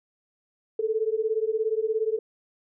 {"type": "beating tone pair", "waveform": "sine", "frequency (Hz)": [431.5, 448.5], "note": ["A4", "A4"], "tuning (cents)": [-34, 33], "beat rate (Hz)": 17, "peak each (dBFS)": -26, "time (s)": [0.79, 2.19], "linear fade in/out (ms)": 5, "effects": []}